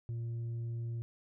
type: tone with tanh clipping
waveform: sine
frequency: 116.54 Hz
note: A#2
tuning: in tune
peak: -36 dBFS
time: 0.09-1.02 s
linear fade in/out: 0 ms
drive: 3 dB
effects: none